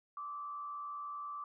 sine tone with frequency modulation, 1163 Hz, D6, 17 cents flat, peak -40 dBFS, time 0.17-1.44 s, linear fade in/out 2 ms, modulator 91 Hz, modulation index 0.53, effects none

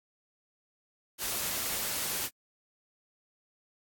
white noise, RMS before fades -33 dBFS, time 1.18-2.3 s, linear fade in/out 50 ms, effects AAC 64 kbps

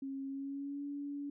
sine tone with pitch glide, 271.5 to 285.3 Hz, C#4 to C#4, -36 to +50 cents, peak -38 dBFS, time 0.02-1.3 s, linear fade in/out 5 ms, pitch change +86 cents, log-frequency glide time 0.27-0.84 s, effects none

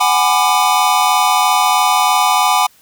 square chord, G# half-diminished seventh, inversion third, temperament just, 747.5 / 830.6 / 996.7 / 1196.1 Hz, F#5 / G#5 / B5 / D6, +17 / 0 / +16 / +31 cents, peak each -17 dBFS, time 0-2.67 s, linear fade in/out 10 ms, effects white hiss -50 dBFS RMS until 2.81 s

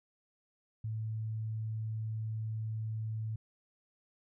sine tone, 110 Hz, A2, in tune, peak -34 dBFS, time 0.84-3.36 s, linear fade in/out 5 ms, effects none

